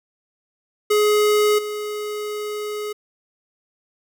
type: tone with level steps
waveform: square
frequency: 420.3 Hz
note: G#4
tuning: 21 cents sharp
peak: -15 / -26 dBFS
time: 0.9-2.93 s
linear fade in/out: 10 ms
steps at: 1.58 s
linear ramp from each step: 10 ms
effects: none